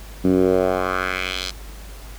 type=tone with band-pass filter sweep; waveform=10% pulse; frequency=92.5 Hz; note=F#2; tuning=in tune; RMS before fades=-20 dBFS; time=0.24-1.51 s; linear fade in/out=10 ms; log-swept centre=240 to 4700 Hz; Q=2; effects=added 50 Hz sine -35 dBFS peak until 2.18 s + pink hiss -43 dBFS RMS until 2.18 s